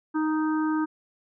harmonic tone, 311.1 Hz, D#4, in tune, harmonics 1 / 3 / 4 / 5, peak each -23 / -33 / -35 / -37 dBFS, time 0.14-0.86 s, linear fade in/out 20 ms, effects none

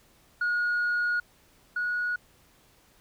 sine tone pair in turn, 1443 / 1456.4 Hz, F#6 / F#6, -44 / -28 cents, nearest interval unison, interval 16 cents, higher second, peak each -22 / -25 dBFS, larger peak first, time 0.41-1.2 / 1.76-2.16 s, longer first, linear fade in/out 5 ms, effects tanh soft clip ceiling -22 dBFS + pink hiss -61 dBFS RMS until 3 s

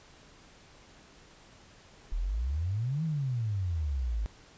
sine exponential two-way sweep, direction up then down, 36.87 to 164.81 to 50.7 Hz, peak -28 dBFS, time 2.12-4.26 s, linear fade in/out 0 ms, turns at 3.04 s, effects pink hiss -56 dBFS RMS until 4.57 s + resampled to 16000 Hz

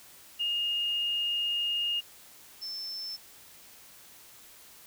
sine tone pair in turn, 2842 / 5303 Hz, F7 / E8, +30 / +9 cents, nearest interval major seventh, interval 1079 cents, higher second, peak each -27 / -35 dBFS, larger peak first, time 0.39-2.01 / 2.61-3.17 s, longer first, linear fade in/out 20 ms, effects white hiss -53 dBFS RMS until 4.86 s

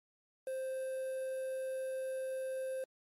triangle tone with quantisation, 524 Hz, C5, 2 cents sharp, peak -34 dBFS, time 0.47-2.84 s, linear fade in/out 2 ms, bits 9, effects MP3 64 kbps

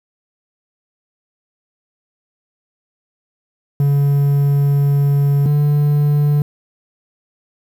triangle tone pair in turn, 141.7 / 146.36 Hz, C#3 / D3, +38 / -6 cents, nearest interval minor second, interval 56 cents, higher second, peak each -9 / -9 dBFS, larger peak neither, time 3.8-5.46 / 5.46-6.42 s, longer first, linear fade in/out 2 ms, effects 7-bit

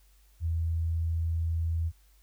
sine tone, 82.41 Hz, E2, in tune, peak -26 dBFS, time 0.4-1.92 s, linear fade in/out 50 ms, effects added 50 Hz sine -58 dBFS peak until 2.22 s + white hiss -67 dBFS RMS until 2.22 s

